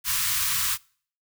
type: band-stop noise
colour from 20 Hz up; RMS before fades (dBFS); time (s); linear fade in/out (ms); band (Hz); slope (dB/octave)
white; -25; 0.04-0.78; 50; 150 to 970; 96
effects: noise-tail reverb RT60 0.5 s tail -25 dB re dry